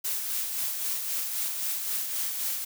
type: noise with tremolo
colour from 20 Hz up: blue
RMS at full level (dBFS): -29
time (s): 0.04-2.65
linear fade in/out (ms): 10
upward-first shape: sine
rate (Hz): 3.8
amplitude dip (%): 40
effects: none